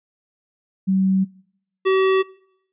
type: tone pair in turn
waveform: sine / square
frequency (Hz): 190.6 / 381.2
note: G3 / G4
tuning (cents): -48 / -48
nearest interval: octave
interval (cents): 1200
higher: second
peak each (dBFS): -15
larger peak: neither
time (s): 0.87-1.25 / 1.85-2.23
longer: neither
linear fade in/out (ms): 20
effects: noise-tail reverb RT60 0.8 s tail -24 dB re dry + resampled to 8000 Hz